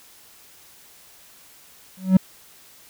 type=tone with exponential growth; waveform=triangle; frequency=187.9 Hz; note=F#3; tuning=27 cents sharp; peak=-5 dBFS; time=1.97-2.17 s; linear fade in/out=5 ms; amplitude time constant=43 ms; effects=white hiss -50 dBFS RMS until 2.89 s